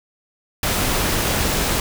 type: noise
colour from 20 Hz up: pink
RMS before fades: -20 dBFS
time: 0.63-1.8 s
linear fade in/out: 2 ms
effects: none